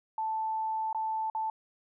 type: tone with dropouts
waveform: sine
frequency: 880 Hz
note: A5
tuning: in tune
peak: -29 dBFS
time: 0.18-1.5 s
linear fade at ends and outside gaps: 2 ms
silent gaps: 0.929-0.947 / 1.3-1.349 s
effects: none